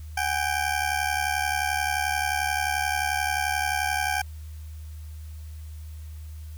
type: ring-modulated tone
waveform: 20% pulse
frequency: 784 Hz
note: G5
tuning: in tune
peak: -16 dBFS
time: 0.17-4.22 s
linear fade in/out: 5 ms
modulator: 35.7 Hz
effects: added 77 Hz sine -36 dBFS peak until 6.57 s + white hiss -56 dBFS RMS until 6.57 s